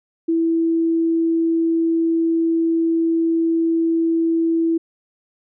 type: tone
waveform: sine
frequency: 329.6 Hz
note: E4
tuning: in tune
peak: -15 dBFS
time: 0.28-4.78 s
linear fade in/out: 10 ms
effects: none